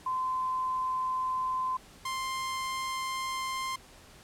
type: tone pair in turn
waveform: sine / sawtooth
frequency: 1030 / 1050.4 Hz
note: C6 / C6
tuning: -28 / +6 cents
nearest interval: unison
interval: 34 cents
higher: second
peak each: -28 / -28 dBFS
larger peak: neither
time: 0.06-1.77 / 2.05-3.76 s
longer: neither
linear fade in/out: 5 ms
effects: pink hiss -54 dBFS RMS until 4.23 s + low-pass 11000 Hz 12 dB/octave